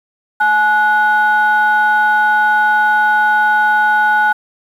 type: tone pair together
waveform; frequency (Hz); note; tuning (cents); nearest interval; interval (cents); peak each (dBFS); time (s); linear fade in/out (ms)
sine; 847.8 / 1469; G#5 / F#6; +35 / -13; minor seventh; 952; -11; 0.4-4.33; 10
effects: tanh soft clip ceiling -4 dBFS + 7-bit